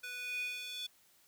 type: tone with high-pass filter sweep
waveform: square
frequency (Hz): 493.9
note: B4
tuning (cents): 0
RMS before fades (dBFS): -41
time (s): 0.03-0.87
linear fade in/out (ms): 10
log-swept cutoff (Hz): 1900 to 3400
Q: 7.4
effects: white hiss -67 dBFS RMS until 1.27 s